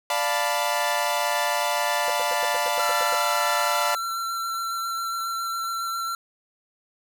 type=chord; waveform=sawtooth; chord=B half-diminished seventh; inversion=first; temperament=equal; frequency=587.3 / 698.5 / 880 / 987.8 Hz; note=D5 / F5 / A5 / B5; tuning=0 / 0 / 0 / 0 cents; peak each=-24 dBFS; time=0.1-3.95 s; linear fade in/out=2 ms
type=tone bursts; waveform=triangle; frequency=514 Hz; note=C5; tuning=31 cents flat; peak=-27 dBFS; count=10; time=2.08-3.145 s; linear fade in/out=0 ms; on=21 ms; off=95 ms
type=tone with vibrato; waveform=square; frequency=1355 Hz; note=E6; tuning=47 cents sharp; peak=-27 dBFS; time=2.79-6.15 s; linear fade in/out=2 ms; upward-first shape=square; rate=7.3 Hz; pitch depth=10 cents each way
effects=none